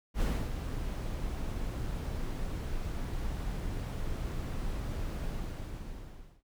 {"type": "noise with ADSR envelope", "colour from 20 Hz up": "brown", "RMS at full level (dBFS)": -27, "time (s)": [0.14, 6.43], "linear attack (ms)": 79, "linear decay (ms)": 260, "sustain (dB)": -8, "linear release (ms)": 1200, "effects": []}